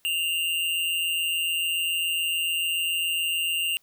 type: tone with amplitude modulation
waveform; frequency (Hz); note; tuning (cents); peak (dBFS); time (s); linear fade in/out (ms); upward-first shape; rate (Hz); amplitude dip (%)
square; 2794; F7; 0; -22; 0.05-3.77; 0; sine; 167; 55
effects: white hiss -65 dBFS RMS until 3.82 s